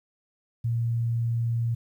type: tone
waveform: sine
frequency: 116.54 Hz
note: A#2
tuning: in tune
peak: -23 dBFS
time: 0.64-1.75 s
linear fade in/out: 10 ms
effects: 10-bit